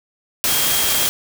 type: tone in noise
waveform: sine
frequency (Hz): 3238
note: G#7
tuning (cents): -45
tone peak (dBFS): -25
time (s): 0.48-1.07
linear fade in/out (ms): 0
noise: white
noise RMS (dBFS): -18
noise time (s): 0.44-1.09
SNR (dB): -10
effects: none